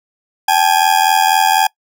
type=ring-modulated tone; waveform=40% pulse; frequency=821 Hz; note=G#5; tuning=20 cents flat; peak=-6 dBFS; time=0.48-1.67 s; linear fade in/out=5 ms; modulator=42 Hz; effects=noise-tail reverb RT60 0.1 s tail -24 dB re dry